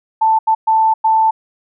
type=tone bursts at uneven times; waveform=sine; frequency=884 Hz; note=A5; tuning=8 cents sharp; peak=-9 dBFS; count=4; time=0.21-0.39 / 0.47-0.55 / 0.67-0.94 / 1.04-1.31 s; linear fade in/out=10 ms; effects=none